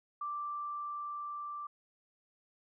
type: tone with level ramp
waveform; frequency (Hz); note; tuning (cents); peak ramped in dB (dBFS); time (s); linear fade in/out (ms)
sine; 1174.7; D6; 0; -35 to -39; 0.21-1.67; 5
effects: none